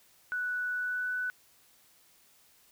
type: tone with pitch glide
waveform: sine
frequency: 1480 to 1492.9 Hz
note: F#6 to F#6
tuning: 0 to +15 cents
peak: -30 dBFS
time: 0.32-1.3 s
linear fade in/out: 0 ms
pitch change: +15 cents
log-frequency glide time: 0.74-1.12 s
effects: white hiss -63 dBFS RMS until 2.71 s